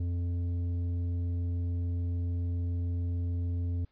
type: tone with tanh clipping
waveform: sine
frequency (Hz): 87.31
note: F2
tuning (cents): 0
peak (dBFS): -30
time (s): 0-3.85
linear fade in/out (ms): 5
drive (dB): 8
effects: pink hiss -73 dBFS RMS until 3.91 s + resampled to 11025 Hz